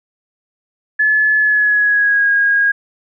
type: tone with pitch glide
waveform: sine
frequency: 1719 to 1635.7 Hz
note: A6 to G#6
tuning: -41 to -27 cents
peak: -10 dBFS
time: 0.99-2.72 s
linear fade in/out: 10 ms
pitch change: -86 cents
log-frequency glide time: 1.37-2.3 s
effects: none